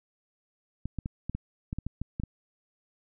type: clicks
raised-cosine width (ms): 5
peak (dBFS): -20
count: 11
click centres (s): 0.856 / 0.987 / 1.059 / 1.296 / 1.35 / 1.729 / 1.786 / 1.866 / 2.016 / 2.199 / 2.236
effects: none